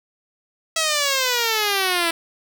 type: exponential sweep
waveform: 5% pulse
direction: down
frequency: 656 to 329.6 Hz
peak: -7 dBFS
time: 0.76-2.11 s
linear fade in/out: 5 ms
effects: none